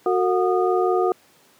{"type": "tone cluster", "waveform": "sine", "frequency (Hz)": [367.7, 452.9, 726, 1228], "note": ["F#4", "A#4", "F#5", "D#6"], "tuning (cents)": [-11, -50, -33, -23], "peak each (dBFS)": [-19, -24, -23, -27], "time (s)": [0.06, 1.12], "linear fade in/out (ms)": 2, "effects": ["pink hiss -55 dBFS RMS until 1.59 s", "high-pass 200 Hz 12 dB/octave"]}